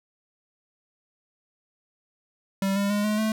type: tone with pitch steps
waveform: square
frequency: 194.7 / 200.3 / 206 / 212 / 218 Hz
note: G3 / G3 / G#3 / G#3 / A3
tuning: -12 / +38 / -14 / +36 / -16 cents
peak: -23 dBFS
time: 2.62-3.32 s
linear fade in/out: 2 ms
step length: 140 ms
effects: none